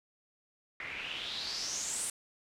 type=noise with low-pass filter sweep; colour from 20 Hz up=white; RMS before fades=-38 dBFS; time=0.8-2.1 s; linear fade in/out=2 ms; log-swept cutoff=2000 to 9400 Hz; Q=5.5; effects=none